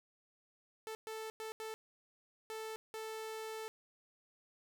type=tone bursts at uneven times; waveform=sawtooth; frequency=440 Hz; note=A4; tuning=in tune; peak=-38 dBFS; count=6; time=0.87-0.95 / 1.07-1.3 / 1.4-1.52 / 1.6-1.74 / 2.5-2.76 / 2.94-3.68 s; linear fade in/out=0 ms; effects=none